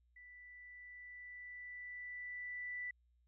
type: tone with level ramp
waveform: sine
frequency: 1975.5 Hz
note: B6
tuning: in tune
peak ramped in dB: -55 to -40 dBFS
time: 0.16-2.91 s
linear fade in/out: 5 ms
effects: added 60 Hz sine -70 dBFS peak until 3.27 s